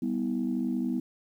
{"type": "chord", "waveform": "sine", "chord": "E minor", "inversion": "first", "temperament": "equal with one note detuned", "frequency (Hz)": [196, 246.9, 321.9], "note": ["G3", "B3", "E4"], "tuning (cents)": [0, 0, -41], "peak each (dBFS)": [-32, -28, -33], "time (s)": [0.02, 1], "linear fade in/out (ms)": 5, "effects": ["tanh soft clip ceiling -19 dBFS", "10-bit"]}